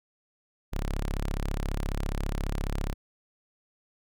sawtooth tone, 34.65 Hz, C#1, in tune, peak -24 dBFS, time 0.72-2.94 s, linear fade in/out 20 ms, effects none

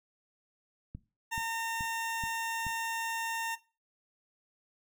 click train, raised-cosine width 5 ms, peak -29 dBFS, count 5, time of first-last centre 0.95-2.667 s, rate 2.33 Hz
20% pulse tone, 912 Hz, A#5, 38 cents flat, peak -27 dBFS, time 1.31-3.56 s, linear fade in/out 20 ms
effects noise-tail reverb RT60 0.3 s tail -17 dB re dry

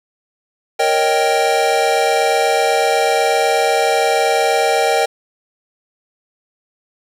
square chord, Eb dominant seventh, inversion second, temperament equal, 466.2 / 554.4 / 622.3 / 784 Hz, Bb4 / Db5 / Eb5 / G5, 0 / 0 / 0 / 0 cents, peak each -19 / -22 / -20 / -17 dBFS, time 0.79-5.06 s, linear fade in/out 10 ms, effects low-pass 10000 Hz 12 dB/octave + 7-bit

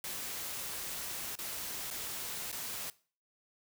white noise with dropouts, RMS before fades -40 dBFS, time 0.04-2.9 s, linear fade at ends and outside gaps 1 ms, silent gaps 1.354-1.388 / 1.903-1.91 / 2.516-2.527 s, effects noise-tail reverb RT60 0.4 s tail -20 dB re dry

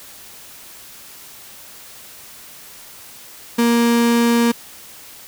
35% pulse tone, 234.9 Hz, A#3, 13 cents sharp, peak -11 dBFS, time 3.58-4.52 s, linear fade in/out 10 ms, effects white hiss -40 dBFS RMS until 5.27 s

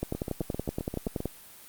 two click trains, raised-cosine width 2 ms, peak -16 / -19 dBFS, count 14 / 9, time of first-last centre 0.03-1.256 / 0.15-1.204 s, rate 10.6 / 7.59 Hz, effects white hiss -50 dBFS RMS until 1.68 s + Opus 32 kbps

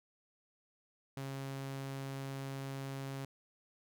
sawtooth tone, 136.1 Hz, C#3, 31 cents flat, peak -36 dBFS, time 1.17-3.25 s, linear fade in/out 2 ms, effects none

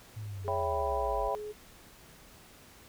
sine linear sweep, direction down, 110 to 46.17 Hz, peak -37 dBFS, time 0.16-1.29 s, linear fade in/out 10 ms
sine tone with pitch glide, 415.3 to 421.3 Hz, G#4 to G#4, 0 to +25 cents, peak -37 dBFS, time 0.44-1.53 s, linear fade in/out 20 ms, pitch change +25 cents, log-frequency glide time 0.81-1.32 s
sine chord, C# half-diminished seventh, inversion none, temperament equal, 554.4 / 659.3 / 784 / 987.8 Hz, C#5 / E5 / G5 / B5, 0 / 0 / 0 / 0 cents, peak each -35 dBFS, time 0.48-1.35 s, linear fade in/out 0 ms
effects pink hiss -55 dBFS RMS until 2.88 s

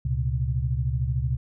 sine tone cluster, 70.3 / 118.8 / 132.1 Hz, C#2 / A#2 / C3, +25 / +33 / +17 cents, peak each -27 dBFS, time 0.05-1.37 s, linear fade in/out 5 ms, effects none

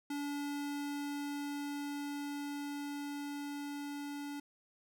square tone with level ramp, 287.5 Hz, D4, 37 cents flat, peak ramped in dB -37 to -41 dBFS, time 0.1-4.4 s, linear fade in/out 5 ms, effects none

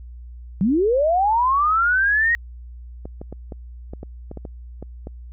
sine linear sweep, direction up, 174 to 1900 Hz, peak -15 dBFS, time 0.61-2.35 s, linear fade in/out 0 ms
clicks, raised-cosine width 2 ms, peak -20 dBFS, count 11, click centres 3.055 / 3.215 / 3.326 / 3.522 / 3.935 / 4.031 / 4.314 / 4.373 / 4.452 / 4.826 / 5.071 s
effects added 60 Hz sine -35 dBFS peak until 5.32 s

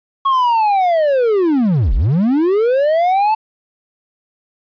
triangle linear two-way sweep, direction down then up, 1105 to 34.65 to 889 Hz, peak -9 dBFS, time 0.25-3.35 s, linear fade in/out 10 ms, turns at 1.94 s, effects resampled to 11025 Hz + 8-bit

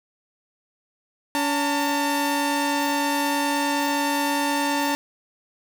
sawtooth tone pair together, 283.8 / 901 Hz, C#4 / A5, +41 / +41 cents, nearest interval octave + minor sixth, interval 2000 cents, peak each -20 dBFS, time 1.35-4.95 s, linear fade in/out 0 ms, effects none

